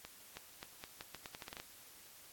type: accelerating click train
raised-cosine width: 0.2 ms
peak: -28 dBFS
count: 13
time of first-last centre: 0.05-1.6 s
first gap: 320 ms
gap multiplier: 0.81
effects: white hiss -58 dBFS RMS until 2.32 s + AAC 64 kbps